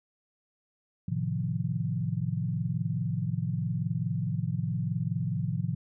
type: chord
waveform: sine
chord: F dominant seventh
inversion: first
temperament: equal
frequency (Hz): 110 / 130.81 / 155.56 / 174.61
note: A2 / C3 / Eb3 / F3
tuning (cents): 0 / 0 / 0 / 0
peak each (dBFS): -33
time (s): 1.08-5.75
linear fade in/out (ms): 5
effects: none